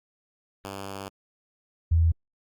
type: tone pair in turn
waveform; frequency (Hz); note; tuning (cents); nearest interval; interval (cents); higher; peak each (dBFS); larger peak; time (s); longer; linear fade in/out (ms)
5% pulse / sine; 98 / 82.41; G2 / E2; 0 / 0; minor third; 300; first; -24 / -17; second; 0.64-1.09 / 1.91-2.12; first; 10
effects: Opus 48 kbps